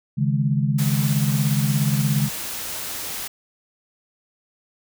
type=chord; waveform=sine; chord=C# suspended second; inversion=none; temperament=equal; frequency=138.59 / 155.56 / 207.7 Hz; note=C#3 / D#3 / G#3; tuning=0 / 0 / 0 cents; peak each=-20 / -23 / -24 dBFS; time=0.17-2.29 s; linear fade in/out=20 ms
type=noise; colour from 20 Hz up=white; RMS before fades=-30 dBFS; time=0.78-3.28 s; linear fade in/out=10 ms
effects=none